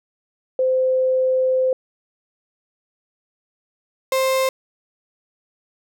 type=tone pair in turn; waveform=sine / 35% pulse; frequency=517 / 526 Hz; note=C5 / C5; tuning=-21 / +9 cents; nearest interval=unison; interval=30 cents; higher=second; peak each=-15 dBFS; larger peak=neither; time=0.59-1.73 / 4.12-4.49 s; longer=first; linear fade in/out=2 ms; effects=none